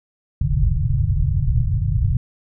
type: low-pass noise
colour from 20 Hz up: white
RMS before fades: -18 dBFS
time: 0.41-2.17 s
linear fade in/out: 5 ms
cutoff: 150 Hz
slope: 96 dB/octave
effects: none